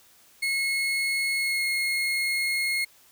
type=tone with pitch glide; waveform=35% pulse; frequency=2175 to 2154 Hz; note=C#7 to C7; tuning=-33 to +50 cents; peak=-22 dBFS; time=0.42-2.85 s; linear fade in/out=10 ms; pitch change=-17 cents; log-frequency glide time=1.36-1.65 s; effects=white hiss -57 dBFS RMS until 3.11 s